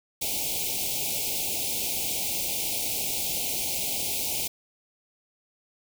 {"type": "band-stop noise", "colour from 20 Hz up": "white", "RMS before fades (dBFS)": -29, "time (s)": [0.21, 4.48], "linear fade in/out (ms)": 10, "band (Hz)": [880, 2200], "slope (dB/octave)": 96, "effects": []}